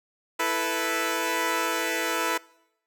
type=chord; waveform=10% pulse; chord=E suspended fourth; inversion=none; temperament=equal; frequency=329.6 / 440 / 493.9 Hz; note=E4 / A4 / B4; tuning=0 / 0 / 0 cents; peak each=-21 / -22 / -20 dBFS; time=0.39-2.38 s; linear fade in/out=10 ms; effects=noise-tail reverb RT60 0.8 s tail -23 dB re dry